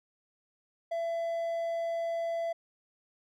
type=tone; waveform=triangle; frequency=670 Hz; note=E5; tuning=28 cents sharp; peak=-28 dBFS; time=0.91-2.53 s; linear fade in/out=10 ms; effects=none